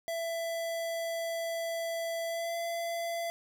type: tone with pitch glide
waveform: square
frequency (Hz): 666 to 676.9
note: E5 to E5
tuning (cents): +18 to +46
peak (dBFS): -33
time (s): 0.08-3.3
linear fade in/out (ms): 0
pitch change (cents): +28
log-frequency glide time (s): 2.27-2.56
effects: none